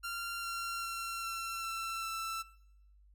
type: tone with pitch steps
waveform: sawtooth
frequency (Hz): 1383 / 1372.7 / 1362.4 / 1352.2 / 1342.1 / 1332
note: F6 / F6 / F6 / E6 / E6 / E6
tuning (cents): -17 / -30 / -43 / +44 / +31 / +18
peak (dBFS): -33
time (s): 0.03-2.43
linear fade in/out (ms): 20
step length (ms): 400
effects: noise-tail reverb RT60 0.8 s tail -19 dB re dry + added 50 Hz sine -59 dBFS peak until 3.14 s